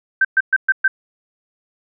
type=tone bursts; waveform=sine; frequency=1555 Hz; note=G6; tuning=14 cents flat; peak=-10 dBFS; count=5; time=0.21-0.88 s; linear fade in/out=5 ms; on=38 ms; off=120 ms; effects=none